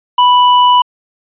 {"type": "tone with hard clipping", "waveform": "sine", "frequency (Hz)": 987.8, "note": "B5", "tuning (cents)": 0, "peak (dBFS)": -7, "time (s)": [0.18, 0.82], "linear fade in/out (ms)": 5, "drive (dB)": 16, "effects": ["resampled to 8000 Hz"]}